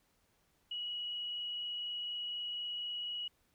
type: tone with frequency modulation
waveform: sine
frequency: 2917 Hz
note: F#7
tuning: 25 cents flat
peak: -37 dBFS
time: 0.71-3.28 s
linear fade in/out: 5 ms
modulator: 24.1 Hz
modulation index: 0.74
effects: pink hiss -74 dBFS RMS until 3.54 s